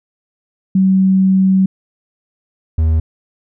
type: tone pair in turn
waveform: sine / triangle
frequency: 190 / 79.68 Hz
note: F#3 / D#2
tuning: +46 / +42 cents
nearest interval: octave + minor third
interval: 1504 cents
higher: first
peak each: -8 dBFS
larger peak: neither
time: 0.75-1.66 / 2.78-3 s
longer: first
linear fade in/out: 5 ms
effects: none